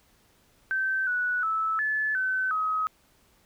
sine tone with pitch steps, 1548 / 1474 / 1308 / 1730 / 1523 / 1269 Hz, G6 / F#6 / E6 / A6 / F#6 / D#6, -22 / -7 / -14 / -30 / +50 / +34 cents, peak -24 dBFS, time 0.71-2.87 s, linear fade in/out 0 ms, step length 360 ms, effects pink hiss -63 dBFS RMS until 3.45 s

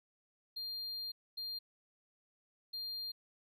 triangle tone bursts at uneven times, 4200 Hz, C8, 6 cents sharp, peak -38 dBFS, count 3, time 0.56-1.12 / 1.37-1.59 / 2.73-3.12 s, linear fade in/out 10 ms, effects none

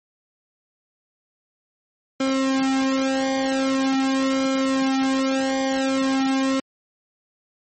sawtooth tone with flanger, 266.9 Hz, C4, 35 cents sharp, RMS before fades -21 dBFS, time 2.2-6.6 s, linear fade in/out 5 ms, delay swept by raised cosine 1.1 to 3 ms, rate 0.44 Hz, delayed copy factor -0.9, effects MP3 32 kbps

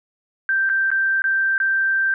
sine tone with dropouts, 1568 Hz, G6, in tune, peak -16 dBFS, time 0.49-2.14 s, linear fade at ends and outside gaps 1 ms, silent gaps 0.692-0.698 / 0.904-0.915 / 1.22-1.241 / 1.58-1.601 s, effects none

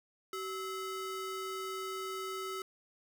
square ring-modulated tone, 842 Hz, G#5, 24 cents sharp, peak -35 dBFS, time 0.33-2.62 s, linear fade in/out 2 ms, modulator 461 Hz, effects none

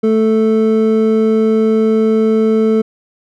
triangle tone pair together, 220 / 440 Hz, A3 / A4, 0 / 0 cents, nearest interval octave, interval 1200 cents, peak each -10 dBFS, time 0.03-2.82 s, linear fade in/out 10 ms, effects none

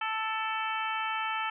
harmonic tone with a mistuned harmonic, 440 Hz, A4, in tune, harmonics 2 / 3 / 4 / 5 / 6 / 7, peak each -34 / -34 / -38 / -40 / -38 / -41 dBFS, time 0.01-1.5 s, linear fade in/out 5 ms, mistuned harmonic 5, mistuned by +41 cents, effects none

